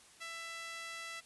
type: tone with high-pass filter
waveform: sawtooth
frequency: 665 Hz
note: E5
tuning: 15 cents sharp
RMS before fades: -45 dBFS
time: 0.2-1.21 s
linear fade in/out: 20 ms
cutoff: 1800 Hz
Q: 1.5
effects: white hiss -60 dBFS RMS until 1.25 s + resampled to 24000 Hz